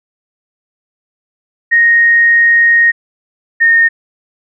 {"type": "tone pair in turn", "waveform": "sine", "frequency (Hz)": [1864.7, 1839], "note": ["A#6", "A#6"], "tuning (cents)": [0, -24], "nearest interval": "unison", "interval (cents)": 24, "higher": "first", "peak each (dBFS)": -5, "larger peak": "neither", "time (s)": [[1.71, 2.92], [3.6, 3.89]], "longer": "first", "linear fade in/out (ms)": 20, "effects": []}